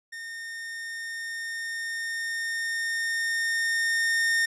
45% pulse tone with level ramp, 1829 Hz, A#6, 33 cents flat, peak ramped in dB -36 to -21 dBFS, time 0.12-4.46 s, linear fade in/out 10 ms, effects low-pass 11000 Hz 12 dB/octave

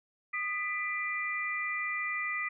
sine tone cluster, 1233 / 1987 / 2378 Hz, D#6 / B6 / D7, -16 / +10 / +21 cents, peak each -38 / -33 / -37 dBFS, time 0.33-2.49 s, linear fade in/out 10 ms, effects none

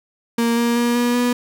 35% pulse tone with pitch steps, 233.1 / 235.8 / 238.5 / 241.3 / 244.1 Hz, A#3 / A#3 / A#3 / B3 / B3, 0 / +20 / +40 / -40 / -20 cents, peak -14 dBFS, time 0.38-1.33 s, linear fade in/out 5 ms, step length 190 ms, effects none

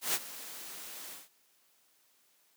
white noise with ADSR envelope, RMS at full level -29 dBFS, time 0.01-1.29 s, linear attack 130 ms, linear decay 44 ms, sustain -16 dB, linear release 180 ms, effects white hiss -69 dBFS RMS until 2.56 s + high-pass 200 Hz 12 dB/octave

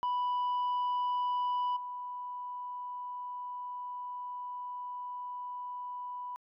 sine tone with level steps, 987.8 Hz, B5, in tune, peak -26 / -37 dBFS, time 0.03-6.36 s, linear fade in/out 0 ms, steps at 1.76 s, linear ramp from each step 10 ms, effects tanh soft clip ceiling -28 dBFS

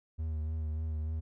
triangle tone with vibrato, 78.3 Hz, D#2, 11 cents sharp, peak -30 dBFS, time 0.18-1.21 s, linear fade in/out 20 ms, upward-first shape triangle, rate 3.4 Hz, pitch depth 39 cents each way, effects none

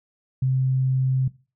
sine tone, 130.9 Hz, C3, 1 cent sharp, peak -18 dBFS, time 0.42-1.28 s, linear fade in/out 5 ms, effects noise-tail reverb RT60 0.3 s tail -18 dB re dry

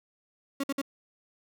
35% pulse tone bursts, 276.1 Hz, C#4, 7 cents flat, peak -26 dBFS, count 3, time 0.6-0.816 s, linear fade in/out 5 ms, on 36 ms, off 54 ms, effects none

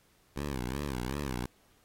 10% pulse tone with vibrato, 66.5 Hz, C2, 29 cents sharp, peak -25 dBFS, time 0.36-1.46 s, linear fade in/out 5 ms, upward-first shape sine, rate 2.7 Hz, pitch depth 170 cents each way, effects pink hiss -67 dBFS RMS until 1.84 s + AAC 48 kbps

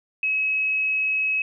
sine tone, 2563 Hz, E7, 49 cents flat, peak -20 dBFS, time 0.23-1.42 s, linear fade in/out 2 ms, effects none

